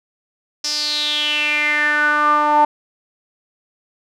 sawtooth tone with band-pass filter sweep, 298.1 Hz, D4, 26 cents sharp, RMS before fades -17 dBFS, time 0.64-2.65 s, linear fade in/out 5 ms, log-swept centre 5400 to 870 Hz, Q 7, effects none

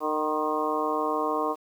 harmonic tone with a mistuned harmonic, 153.2 Hz, D#3, 27 cents flat, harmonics 2 / 3 / 4 / 5 / 6 / 7 / 8, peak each -32 / -30 / -33 / -33 / -34 / -29 / -37 dBFS, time 0-1.56 s, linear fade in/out 50 ms, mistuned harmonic 6, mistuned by +62 cents, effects 9-bit

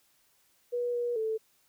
sine tone with pitch steps, 484.9 / 480.6 / 440.7 Hz, B4 / B4 / A4, -32 / -47 / +3 cents, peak -28 dBFS, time 0.72-1.38 s, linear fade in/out 20 ms, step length 220 ms, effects white hiss -68 dBFS RMS until 1.68 s

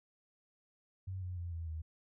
sine tone with pitch steps, 94.3 / 90.35 / 86.57 / 82.95 / 79.48 Hz, F#2 / F#2 / F2 / E2 / D#2, +33 / -41 / -15 / +11 / +37 cents, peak -38 dBFS, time 1.07-1.82 s, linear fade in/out 10 ms, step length 150 ms, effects none

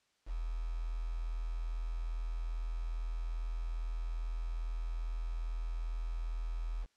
sine tone with quantisation, 41.2 Hz, E1, in tune, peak -34 dBFS, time 0.26-6.87 s, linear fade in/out 50 ms, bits 9, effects white hiss -75 dBFS RMS until 6.96 s + low-pass 6000 Hz 12 dB/octave

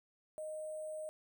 sine tone with sample-and-hold, 621 Hz, D#5, 3 cents flat, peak -40 dBFS, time 0.38-1.09 s, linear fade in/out 0 ms, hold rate 8820 Hz, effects none

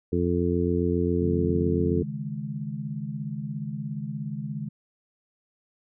harmonic tone, 87.31 Hz, F2, in tune, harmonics 1 / 2 / 3 / 4 / 5, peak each -28 / -28 / -28 / -28 / -28 dBFS, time 0.12-2.03 s, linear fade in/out 10 ms
sine chord, C# suspended second, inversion none, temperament equal with one note detuned, 138.59 / 155.56 / 210.3 Hz, C#3 / D#3 / G#3, 0 / 0 / +22 cents, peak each -34 dBFS, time 1.21-4.69 s, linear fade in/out 10 ms
effects none

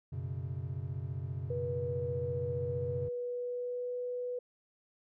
triangle chord, F# suspended fourth, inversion none, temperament equal, 92.5 / 123.47 / 138.59 Hz, F#2 / B2 / C#3, 0 / 0 / 0 cents, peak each -38 dBFS, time 0.12-3.09 s, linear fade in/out 10 ms
sine tone with pitch glide, 484.6 to 493.4 Hz, B4 to B4, -33 to -2 cents, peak -34 dBFS, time 1.5-4.39 s, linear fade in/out 5 ms, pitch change +31 cents, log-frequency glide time 2.67-3.95 s
effects none

